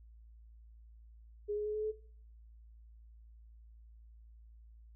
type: tone with pitch steps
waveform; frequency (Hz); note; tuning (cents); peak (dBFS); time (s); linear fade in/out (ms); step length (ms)
sine; 415.3 / 419.4 / 423.5 / 427.7 / 431.9; G#4 / G#4 / G#4 / A4 / A4; 0 / +17 / +34 / -49 / -32; -33; 1.48-1.92; 20; 88
effects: noise-tail reverb RT60 0.5 s tail -17 dB re dry + added 56 Hz sine -54 dBFS peak until 4.95 s